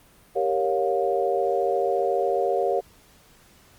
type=chord; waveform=sine; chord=G half-diminished seventh; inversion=none; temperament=equal with one note detuned; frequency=392 / 466.2 / 554.4 / 710.7 Hz; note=G4 / Bb4 / Db5 / F5; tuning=0 / 0 / 0 / +30 cents; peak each=-26 dBFS; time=0.35-2.81 s; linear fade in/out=20 ms; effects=pink hiss -55 dBFS RMS until 3.78 s + Opus 32 kbps